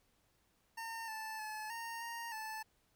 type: tone with pitch steps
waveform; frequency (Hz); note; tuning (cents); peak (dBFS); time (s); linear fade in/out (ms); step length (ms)
25% pulse; 910 / 878 / 861 / 922 / 931 / 875; A#5 / A5 / A5 / A#5 / A#5 / A5; -42 / -4 / -38 / -19 / -2 / -10; -38; 0.77-2.63; 10; 310
effects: pink hiss -75 dBFS RMS until 2.95 s